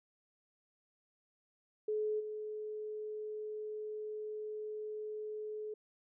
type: tone with level steps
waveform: sine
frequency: 427.2 Hz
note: G#4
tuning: 49 cents sharp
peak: -32 / -39 dBFS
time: 1.88-5.74 s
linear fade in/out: 5 ms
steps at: 2.19 s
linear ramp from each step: 20 ms
effects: none

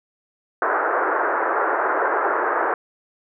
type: band-pass noise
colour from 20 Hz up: white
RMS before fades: -21 dBFS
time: 0.62-2.74 s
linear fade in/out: 2 ms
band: 340 to 1600 Hz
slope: 48 dB/octave
effects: none

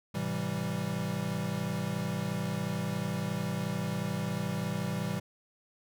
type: chord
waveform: square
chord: A minor seventh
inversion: none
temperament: equal with one note detuned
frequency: 107.86 / 130.81 / 164.81 / 196 Hz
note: A2 / C3 / E3 / G3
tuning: -34 / 0 / 0 / 0 cents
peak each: -40 / -39 / -36 / -36 dBFS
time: 0.14-5.2 s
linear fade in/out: 10 ms
effects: none

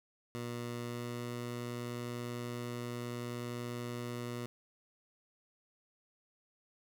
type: tone with pitch glide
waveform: 15% pulse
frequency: 120 to 120.7 Hz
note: B2 to B2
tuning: -49 to -39 cents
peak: -32 dBFS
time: 0.35-4.46 s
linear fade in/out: 0 ms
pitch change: +10 cents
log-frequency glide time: 0.88-1.36 s
effects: none

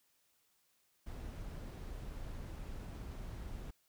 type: noise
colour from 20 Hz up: brown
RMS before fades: -45 dBFS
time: 1.06-3.71 s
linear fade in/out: 10 ms
effects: white hiss -75 dBFS RMS until 3.88 s

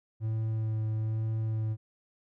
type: tone with vibrato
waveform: triangle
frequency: 110 Hz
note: A2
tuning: in tune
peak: -26 dBFS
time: 0.2-1.77 s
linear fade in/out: 50 ms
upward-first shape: sine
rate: 1.1 Hz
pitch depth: 13 cents each way
effects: none

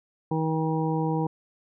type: harmonic tone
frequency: 159.3 Hz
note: D#3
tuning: 41 cents sharp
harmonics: 1 / 2 / 3 / 5 / 6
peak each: -26 / -29 / -31 / -33 / -34 dBFS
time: 0.31-1.27 s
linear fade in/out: 5 ms
effects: none

